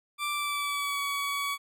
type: tone with pitch glide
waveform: 20% pulse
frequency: 1174.7 to 1130.8 Hz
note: D6 to C#6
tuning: 0 to +34 cents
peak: -24 dBFS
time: 0.18-1.58 s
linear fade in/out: 50 ms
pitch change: -66 cents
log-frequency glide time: 0.31-1.01 s
effects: none